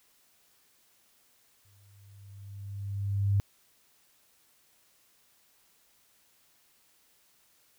sine tone with exponential growth, 99.8 Hz, G2, 32 cents sharp, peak -21 dBFS, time 1.65-3.4 s, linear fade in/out 0 ms, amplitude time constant 380 ms, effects white hiss -66 dBFS RMS until 7.78 s

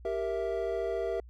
triangle chord, E diminished, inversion first, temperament equal, 392 / 466.2 / 659.3 Hz, G4 / Bb4 / E5, 0 / 0 / 0 cents, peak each -32 dBFS, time 0.05-1.2 s, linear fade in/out 2 ms, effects added 60 Hz sine -47 dBFS peak until 1.29 s

